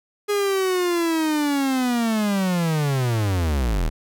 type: linear sweep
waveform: 45% pulse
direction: down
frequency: 415.3 to 34.87 Hz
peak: -19 dBFS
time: 0.28-3.9 s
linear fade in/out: 20 ms
effects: none